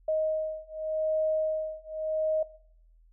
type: beating tone pair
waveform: sine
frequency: 626 / 626.86 Hz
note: D#5 / D#5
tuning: +10 / +13 cents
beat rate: 0.86 Hz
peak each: -30 dBFS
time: 0.08-2.43 s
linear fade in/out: 5 ms
effects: noise-tail reverb RT60 0.6 s tail -19 dB re dry + added 41 Hz sine -56 dBFS peak until 3.12 s